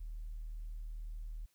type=tone; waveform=sine; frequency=38.89 Hz; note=D#1; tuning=in tune; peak=-39 dBFS; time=0-1.46 s; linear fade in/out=10 ms; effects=tanh soft clip ceiling -37 dBFS + white hiss -75 dBFS RMS until 1.54 s